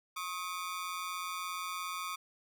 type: ring-modulated tone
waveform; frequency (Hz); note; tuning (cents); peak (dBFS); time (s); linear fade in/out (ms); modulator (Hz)
sawtooth; 1174.7; D6; 0; -30; 0.16-2.16; 10; 88.5
effects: none